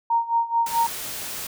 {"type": "tone with tremolo", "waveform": "sine", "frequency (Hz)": 928, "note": "A#5", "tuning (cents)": -8, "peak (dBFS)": -16, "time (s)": [0.1, 0.87], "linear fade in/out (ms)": 5, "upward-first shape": "sine", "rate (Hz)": 4.6, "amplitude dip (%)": 85}
{"type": "noise", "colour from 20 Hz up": "white", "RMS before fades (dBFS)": -32, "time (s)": [0.66, 1.47], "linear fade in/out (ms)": 5}
{"effects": []}